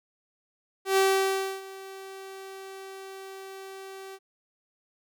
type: tone with ADSR envelope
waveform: sawtooth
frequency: 385.8 Hz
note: G4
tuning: 28 cents flat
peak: -15 dBFS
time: 0.85-4.19 s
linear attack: 120 ms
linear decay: 640 ms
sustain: -21 dB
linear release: 48 ms
effects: none